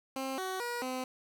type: tone with pitch steps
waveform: 15% pulse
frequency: 266 / 375.7 / 480.1 / 256.7 Hz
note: C4 / F#4 / B4 / C4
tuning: +29 / +26 / -49 / -33 cents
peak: -28 dBFS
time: 0.16-1.04 s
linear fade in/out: 2 ms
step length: 220 ms
effects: none